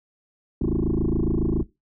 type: tone with frequency modulation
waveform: sine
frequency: 190 Hz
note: F#3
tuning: 46 cents sharp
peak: -18 dBFS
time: 0.61-1.63 s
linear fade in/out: 5 ms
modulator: 27.2 Hz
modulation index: 6.6
effects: noise-tail reverb RT60 0.2 s tail -19 dB re dry + tanh soft clip ceiling -17 dBFS